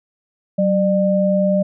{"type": "tone pair together", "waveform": "sine", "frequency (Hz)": [189.59, 600], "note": ["F#3", "D5"], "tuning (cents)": [42, 37], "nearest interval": "octave + minor sixth", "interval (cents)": 1995, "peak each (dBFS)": -16, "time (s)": [0.58, 1.63], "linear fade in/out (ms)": 10, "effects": []}